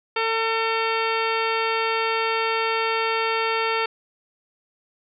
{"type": "harmonic tone", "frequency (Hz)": 450, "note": "A4", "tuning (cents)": 39, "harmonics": [1, 2, 3, 4, 5, 6, 7, 8, 10], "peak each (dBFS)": [-26, -27, -27, -32, -29, -30, -36, -37, -37], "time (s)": [0.16, 3.86], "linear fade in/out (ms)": 5, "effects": []}